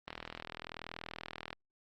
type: click train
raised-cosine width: 0.3 ms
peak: -25 dBFS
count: 60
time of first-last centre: 0.08-1.53 s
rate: 40.7 Hz
effects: Opus 32 kbps